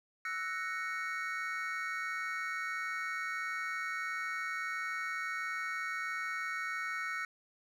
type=chord; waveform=triangle; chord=F# dominant seventh; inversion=third; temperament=equal; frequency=1318.5 / 1480 / 1864.7 / 2217 Hz; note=E6 / F#6 / A#6 / C#7; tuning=0 / 0 / 0 / 0 cents; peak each=-39 / -39 / -39 / -39 dBFS; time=0.25-7.25 s; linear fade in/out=2 ms; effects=none